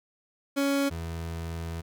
30% pulse tone pair in turn, 278.9 / 82.92 Hz, C#4 / E2, +11 / +11 cents, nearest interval octave + major sixth, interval 2100 cents, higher first, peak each -21 / -30 dBFS, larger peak first, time 0.56-0.9 / 0.9-1.82 s, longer second, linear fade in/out 20 ms, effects none

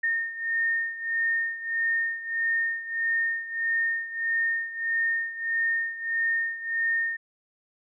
sine beating tone pair, 1830 / 1831.6 Hz, A#6 / A#6, -32 / -31 cents, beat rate 1.6 Hz, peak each -26 / -30 dBFS, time 0.03-7.17 s, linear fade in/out 10 ms, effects none

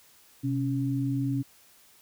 sine tone pair together, 128.57 / 277.2 Hz, C3 / C#4, -30 / 0 cents, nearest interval octave + minor second, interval 1330 cents, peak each -28 dBFS, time 0.43-1.43 s, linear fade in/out 20 ms, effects white hiss -58 dBFS RMS until 2.01 s

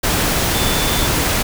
sine tone in noise, 3515 Hz, A7, 2 cents flat, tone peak -25 dBFS, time 0.54-1.07 s, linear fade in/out 10 ms, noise pink, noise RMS -17 dBFS, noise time 0.03-1.43 s, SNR -11 dB, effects none

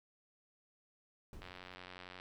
brown noise with exponential decay, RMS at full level -46 dBFS, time 1.33-1.75 s, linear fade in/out 1 ms, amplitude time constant 90 ms
click train, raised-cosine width 0.3 ms, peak -33 dBFS, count 72, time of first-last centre 1.42-2.199 s, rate 91.1 Hz
effects none

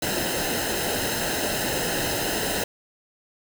pink noise with comb filter, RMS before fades -26 dBFS, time 0.02-2.64 s, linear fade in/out 5 ms, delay 0.87 ms, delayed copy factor -0.75, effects none

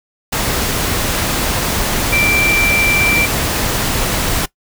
sine tone in noise, 2349 Hz, D7, in tune, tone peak -13 dBFS, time 2.12-3.26 s, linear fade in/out 10 ms, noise pink, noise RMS -17 dBFS, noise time 0.32-4.46 s, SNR +1 dB, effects noise-tail reverb RT60 0.1 s tail -20 dB re dry

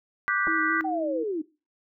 sine chord, G major seventh, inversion second, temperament just, 1176 / 1470 / 1568 / 1960 Hz, D6 / F#6 / G6 / B6, +2 / -12 / 0 / -14 cents, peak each -28 dBFS, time 0.28-0.81 s, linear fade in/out 0 ms
clicks, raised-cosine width 1 ms, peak -23 dBFS, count 2, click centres 0.47 / 0.475 s
sine tone with vibrato, 320.3 Hz, E4, 50 cents flat, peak -29 dBFS, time 0.47-1.24 s, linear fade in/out 10 ms, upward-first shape square, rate 4.4 Hz, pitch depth 21 cents each way
sine linear sweep, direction down, 784 to 293.7 Hz, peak -26 dBFS, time 0.84-1.42 s, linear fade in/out 10 ms
effects noise-tail reverb RT60 0.3 s tail -20 dB re dry

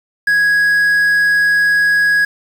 triangle tone with quantisation, 1661.2 Hz, G#6, in tune, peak -8 dBFS, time 0.27-2.25 s, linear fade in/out 5 ms, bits 6, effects none

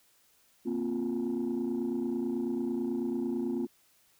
sine chord, Bb suspended second, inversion none, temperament just, 233.1 / 262.2 / 349.6 Hz, Bb3 / C4 / F4, 0 / +4 / +2 cents, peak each -32 dBFS, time 0.65-3.67 s, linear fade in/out 20 ms, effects tanh soft clip ceiling -25 dBFS + white hiss -66 dBFS RMS until 4.19 s

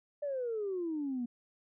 sine exponential sweep, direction down, 595 to 234.5 Hz, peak -32 dBFS, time 0.22-1.26 s, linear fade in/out 10 ms, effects tanh soft clip ceiling -28 dBFS

